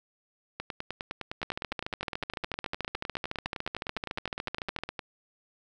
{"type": "two click trains", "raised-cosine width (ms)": 0.3, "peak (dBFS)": [-16, -18], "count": [48, 44], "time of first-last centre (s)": [[1.43, 4.836], [0.6, 4.992]], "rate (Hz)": [13.8, 9.79], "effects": []}